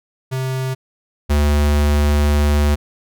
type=tone pair in turn; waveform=square; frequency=130.81 / 73.41 Hz; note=C3 / D2; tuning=0 / 0 cents; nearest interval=minor seventh; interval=1000 cents; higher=first; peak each=-20 / -13 dBFS; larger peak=second; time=0.31-0.75 / 1.29-2.76 s; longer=second; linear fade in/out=20 ms; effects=none